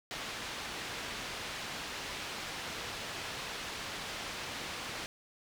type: low-pass noise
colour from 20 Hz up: white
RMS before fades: -41 dBFS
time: 0.11-5.06 s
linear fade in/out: 0 ms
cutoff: 3800 Hz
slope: 12 dB/octave
effects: none